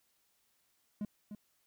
triangle tone with echo, 207.9 Hz, G#3, 2 cents sharp, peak -32 dBFS, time 1.01-1.05 s, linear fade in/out 2 ms, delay 300 ms, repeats 1, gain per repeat -8 dB, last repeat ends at 1.35 s, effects white hiss -75 dBFS RMS until 1.66 s

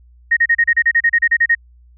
sine tone bursts, 1864.7 Hz, A#6, in tune, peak -9 dBFS, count 14, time 0.31-1.551 s, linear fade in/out 10 ms, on 58 ms, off 33 ms, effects added 60 Hz sine -44 dBFS peak until 1.97 s

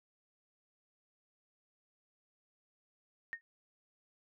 sine tone with exponential decay, 1846 Hz, A#6, 17 cents flat, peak -33 dBFS, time 3.33-3.41 s, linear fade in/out 0 ms, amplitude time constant 17 ms, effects none

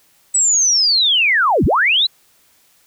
sine linear two-way sweep, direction down then up, 8010 to 40.06 to 4107 Hz, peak -11 dBFS, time 0.34-2.07 s, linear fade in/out 10 ms, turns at 1.65 s, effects white hiss -55 dBFS RMS until 2.86 s

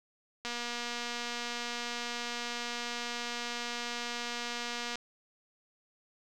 click train, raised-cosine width 0.2 ms, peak -20 dBFS, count 1078, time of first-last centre 0.45-4.956 s, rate 239 Hz, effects none

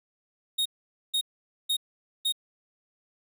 45% pulse tone bursts, 3729 Hz, A#7, in tune, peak -24 dBFS, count 4, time 0.58-2.324 s, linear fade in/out 10 ms, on 76 ms, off 480 ms, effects none

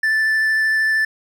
triangle tone with vibrato, 1760 Hz, A6, in tune, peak -13 dBFS, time 0.03-1.05 s, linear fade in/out 5 ms, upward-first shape triangle, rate 13 Hz, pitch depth 10 cents each way, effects none

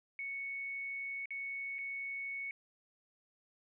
sine tone with dropouts, 2217 Hz, C#7, in tune, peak -38 dBFS, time 0.19-2.51 s, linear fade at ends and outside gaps 1 ms, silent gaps 1.257-1.306 / 1.784-1.788 s, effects none

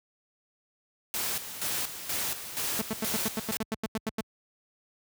white noise with tremolo, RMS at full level -31 dBFS, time 1.14-3.57 s, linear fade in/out 0 ms, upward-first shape square, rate 2.1 Hz, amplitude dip 65%
sawtooth tone bursts, 220.2 Hz, A3, 2 cents sharp, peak -24 dBFS, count 13, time 2.79-4.207 s, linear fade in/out 0 ms, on 25 ms, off 91 ms
effects high-pass 60 Hz 12 dB/octave

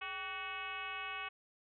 sine tone with frequency modulation, 1854 Hz, A#6, 10 cents flat, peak -39 dBFS, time 0.01-1.29 s, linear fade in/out 10 ms, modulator 359 Hz, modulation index 2.9, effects none

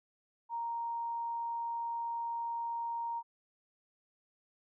sine tone, 932.3 Hz, A#5, in tune, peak -34 dBFS, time 0.49-3.23 s, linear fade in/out 50 ms, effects none

